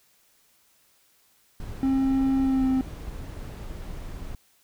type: noise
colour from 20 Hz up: brown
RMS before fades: -36 dBFS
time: 1.6-4.35 s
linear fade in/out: 2 ms
type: tone with pitch glide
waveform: triangle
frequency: 267.3 to 261.6 Hz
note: C4 to C4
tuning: +37 to 0 cents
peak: -18 dBFS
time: 1.83-2.81 s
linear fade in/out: 0 ms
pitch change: -37 cents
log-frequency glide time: 2.42-2.68 s
effects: white hiss -63 dBFS RMS until 4.63 s